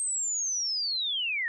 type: linear sweep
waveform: sine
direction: down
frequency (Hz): 8420 to 1778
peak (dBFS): -27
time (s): 0-1.48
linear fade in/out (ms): 0
effects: none